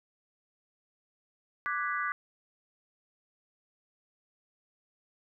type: chord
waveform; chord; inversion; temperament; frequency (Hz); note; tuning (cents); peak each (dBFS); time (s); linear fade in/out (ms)
sine; G# half-diminished seventh; second; equal; 1174.7 / 1480 / 1661.2 / 1975.5; D6 / F#6 / G#6 / B6; 0 / 0 / 0 / 0; -33 / -35 / -37 / -37; 1.66-2.12; 0
effects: none